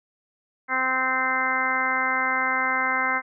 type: harmonic tone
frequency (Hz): 259.7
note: C4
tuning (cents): -13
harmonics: 1 / 2 / 3 / 4 / 5 / 6 / 7 / 8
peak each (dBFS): -36 / -36 / -31 / -28 / -29 / -27 / -33 / -26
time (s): 0.68-3.22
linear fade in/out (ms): 50
effects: none